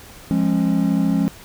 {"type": "chord", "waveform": "triangle", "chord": "Db major", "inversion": "first", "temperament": "equal with one note detuned", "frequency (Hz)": [174.61, 207.7, 271.3], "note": ["F3", "Ab3", "Db4"], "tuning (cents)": [0, 0, -37], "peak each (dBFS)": -18, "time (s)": [0.31, 1.28], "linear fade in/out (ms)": 0, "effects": ["pink hiss -42 dBFS RMS until 1.44 s"]}